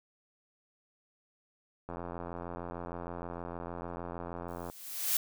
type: click train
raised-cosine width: 1 ms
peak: -26 dBFS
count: 244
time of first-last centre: 1.89-4.699 s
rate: 86.5 Hz
type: noise with exponential growth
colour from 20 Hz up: blue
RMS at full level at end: -27 dBFS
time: 4.48-5.17 s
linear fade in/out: 2 ms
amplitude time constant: 150 ms
effects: none